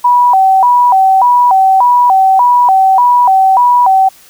sine tone with vibrato, 865 Hz, A5, 30 cents flat, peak -4 dBFS, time 0.04-4.09 s, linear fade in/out 10 ms, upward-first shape square, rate 1.7 Hz, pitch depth 210 cents each way, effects white hiss -41 dBFS RMS until 4.29 s

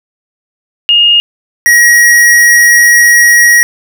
sine / square tone pair in turn, 2846 / 1899.5 Hz, F7 / A#6, +32 / +32 cents, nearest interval perfect fifth, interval 700 cents, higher first, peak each -3 dBFS, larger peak neither, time 0.89-1.2 / 1.66-3.63 s, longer second, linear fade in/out 0 ms, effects none

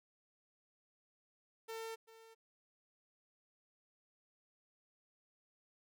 sawtooth tone with echo, 450.3 Hz, A4, 40 cents sharp, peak -39 dBFS, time 1.68-1.96 s, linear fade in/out 20 ms, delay 390 ms, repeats 1, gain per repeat -15 dB, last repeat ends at 2.35 s, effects none

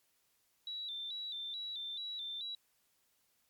sine tone with vibrato, 3729 Hz, A#7, in tune, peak -39 dBFS, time 0.67-2.55 s, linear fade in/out 2 ms, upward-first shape square, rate 2.3 Hz, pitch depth 78 cents each way, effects white hiss -75 dBFS RMS until 3.49 s + MP3 96 kbps

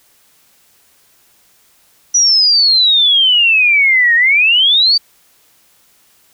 sine exponential two-way sweep, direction down then up, 5920 to 1835 to 4684 Hz, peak -7 dBFS, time 2.14-4.98 s, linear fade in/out 10 ms, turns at 4.15 s, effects white hiss -52 dBFS RMS until 6.33 s

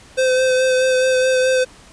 square tone with vibrato, 515 Hz, C5, 28 cents flat, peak -14 dBFS, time 0.17-1.65 s, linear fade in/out 20 ms, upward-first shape sine, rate 4.7 Hz, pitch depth 18 cents each way, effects pink hiss -45 dBFS RMS until 1.92 s + resampled to 22050 Hz

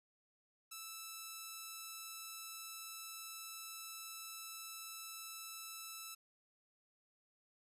5% pulse tone, 1318.5 Hz, E6, in tune, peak -35 dBFS, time 0.71-6.15 s, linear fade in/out 10 ms, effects resampled to 32000 Hz

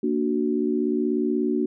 sine chord, Bb augmented, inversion none, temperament equal, 233.1 / 293.7 / 370 Hz, Bb3 / D4 / F#4, 0 / 0 / 0 cents, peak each -25 dBFS, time 0.03-1.66 s, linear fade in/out 5 ms, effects none

